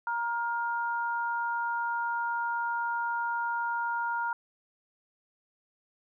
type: tone pair together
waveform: sine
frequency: 939.8 / 1412 Hz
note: A#5 / F6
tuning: +14 / +19 cents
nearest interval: perfect fifth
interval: 705 cents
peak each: -30 / -32 dBFS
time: 0.07-4.33 s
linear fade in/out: 2 ms
effects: none